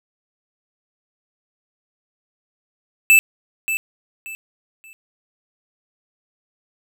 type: tone with echo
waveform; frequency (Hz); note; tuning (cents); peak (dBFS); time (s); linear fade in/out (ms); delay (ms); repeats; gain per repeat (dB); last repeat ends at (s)
square; 2637; E7; 0; -9; 3.1-3.19; 0; 580; 3; -11; 4.93
effects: none